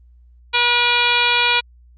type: harmonic tone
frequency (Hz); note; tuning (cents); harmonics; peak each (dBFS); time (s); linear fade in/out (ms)
482; B4; -42; 1 / 2 / 3 / 4 / 5 / 6 / 7 / 8 / 9; -29 / -21 / -22 / -29 / -18 / -24 / -22 / -24 / -30; 0.53-1.61; 20
effects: added 60 Hz sine -45 dBFS peak until 1.97 s + Opus 32 kbps